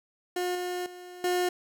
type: tone with level steps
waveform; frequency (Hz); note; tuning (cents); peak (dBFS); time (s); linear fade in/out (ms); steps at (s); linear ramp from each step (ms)
30% pulse; 358.9; F4; +47; -25 / -28 / -40 / -22; 0.36-1.49; 5; 0.55 / 0.86 / 1.24; 2
effects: none